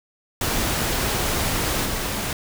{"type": "noise with level steps", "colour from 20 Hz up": "pink", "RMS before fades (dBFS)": [-23, -26], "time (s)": [0.41, 2.33], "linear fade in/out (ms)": 2, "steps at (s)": 1.84, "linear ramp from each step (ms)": 20, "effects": []}